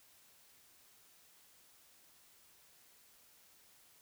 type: silence
effects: white hiss -65 dBFS RMS until 4.01 s